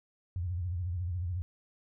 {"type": "tone with vibrato", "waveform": "sine", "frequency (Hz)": 88.5, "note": "F2", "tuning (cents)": 23, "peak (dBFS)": -31, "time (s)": [0.36, 1.42], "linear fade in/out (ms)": 0, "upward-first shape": "sine", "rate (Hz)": 14, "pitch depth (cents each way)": 120, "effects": []}